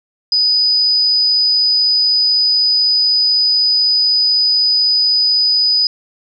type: tone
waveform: sine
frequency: 4978 Hz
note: D#8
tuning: in tune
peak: -10 dBFS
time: 0.32-5.87 s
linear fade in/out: 2 ms
effects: none